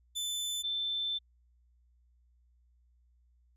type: tone pair in turn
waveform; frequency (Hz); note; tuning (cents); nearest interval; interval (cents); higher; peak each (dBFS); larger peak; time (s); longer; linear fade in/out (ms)
sawtooth / sine; 3520 / 3540; A7 / A7; 0 / +10; unison; 10; second; -30 / -31; first; 0.15-0.63 / 0.63-1.19; second; 20
effects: added 60 Hz sine -64 dBFS peak until 3.56 s + resampled to 32000 Hz